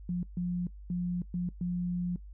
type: tone bursts at uneven times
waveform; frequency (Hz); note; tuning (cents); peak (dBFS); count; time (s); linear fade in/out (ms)
sine; 177; F3; +23; -29; 5; 0.09-0.23 / 0.37-0.67 / 0.9-1.22 / 1.34-1.49 / 1.61-2.16; 2
effects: noise-tail reverb RT60 0.1 s tail -22 dB re dry + added 50 Hz sine -44 dBFS peak until 2.33 s